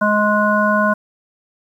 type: harmonic tone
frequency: 209.6 Hz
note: G#3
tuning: 16 cents sharp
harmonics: 1 / 3 / 5 / 7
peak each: -18 / -18 / -18 / -18 dBFS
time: 0.01-0.94 s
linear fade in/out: 10 ms
effects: 8-bit